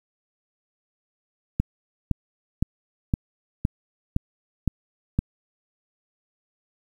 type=click train; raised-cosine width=5 ms; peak=-8 dBFS; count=8; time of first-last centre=1.6-5.19 s; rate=1.95 Hz; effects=8-bit